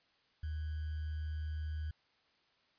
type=tone with sample-and-hold; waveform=sine; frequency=77.3 Hz; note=D#2; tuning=11 cents flat; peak=-36 dBFS; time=0.43-1.91 s; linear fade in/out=5 ms; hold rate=1575 Hz; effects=white hiss -72 dBFS RMS until 2.78 s + resampled to 11025 Hz